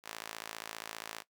sawtooth tone with high-pass filter, 55 Hz, A1, in tune, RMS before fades -45 dBFS, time 0.03-1.24 s, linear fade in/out 50 ms, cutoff 900 Hz, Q 0.51, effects noise-tail reverb RT60 0.1 s tail -18 dB re dry

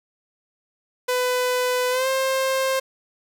sawtooth tone with pitch glide, 500 to 529.7 Hz, B4 to C5, +21 to +21 cents, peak -16 dBFS, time 1.08-2.8 s, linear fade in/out 10 ms, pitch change +100 cents, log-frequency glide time 1.9-2.08 s, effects none

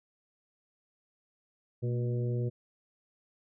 harmonic tone with a mistuned harmonic, 121.3 Hz, B2, 31 cents flat, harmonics 1 / 2 / 3 / 4 / 5, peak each -29 / -41 / -38 / -41 / -50 dBFS, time 1.82-2.5 s, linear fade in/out 20 ms, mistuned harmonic 2, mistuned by -81 cents, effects none

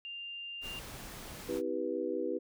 sine tone, 2794 Hz, F7, in tune, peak -40 dBFS, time 0.05-0.79 s, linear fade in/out 0 ms
pink noise, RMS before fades -46 dBFS, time 0.61-1.62 s, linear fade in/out 50 ms
sine chord, C major seventh, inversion none, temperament just, 261.6 / 327 / 392.4 / 490.5 Hz, C4 / E4 / G4 / B4, 0 / -14 / +2 / -12 cents, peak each -41 / -37 / -37 / -36 dBFS, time 1.48-2.39 s, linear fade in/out 20 ms
effects none

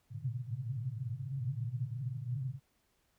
white band-pass noise, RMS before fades -38 dBFS, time 0.1-2.6 s, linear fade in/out 50 ms, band 110 to 140 Hz, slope 96 dB/octave, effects pink hiss -75 dBFS RMS until 3.18 s

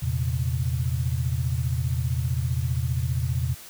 sine tone cluster, 83.4 / 117.9 / 133.1 Hz, E2 / A#2 / C3, +21 / +20 / +30 cents, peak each -27 dBFS, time 0.02-3.55 s, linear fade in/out 10 ms, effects white hiss -44 dBFS RMS until 3.69 s

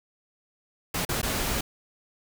pink noise with dropouts, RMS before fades -28 dBFS, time 0.94-1.61 s, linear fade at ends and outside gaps 5 ms, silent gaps 1.051-1.09 / 1.216-1.229 s, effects none

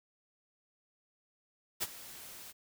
white noise with ADSR envelope, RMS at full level -32 dBFS, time 1.8-2.53 s, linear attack 25 ms, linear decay 36 ms, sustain -17 dB, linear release 30 ms, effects none

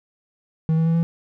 triangle tone with pitch steps, 160 / 162.33 / 164.69 / 167.08 Hz, D#3 / E3 / E3 / E3, +49 / -26 / -1 / +24 cents, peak -14 dBFS, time 0.69-1.03 s, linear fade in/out 0 ms, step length 85 ms, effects none

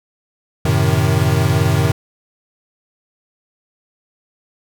square chord, F# diminished seventh, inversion none, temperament equal, 92.5 / 110 / 130.81 / 155.56 Hz, F#2 / A2 / C3 / Eb3, 0 / 0 / 0 / 0 cents, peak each -19 dBFS, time 0.65-1.92 s, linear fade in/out 5 ms, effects none

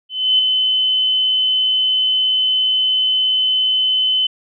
sine tone with ADSR envelope, 3039 Hz, F#7, 46 cents sharp, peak -9 dBFS, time 0.09-4.27 s, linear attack 300 ms, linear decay 4 ms, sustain -4 dB, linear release 6 ms, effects none

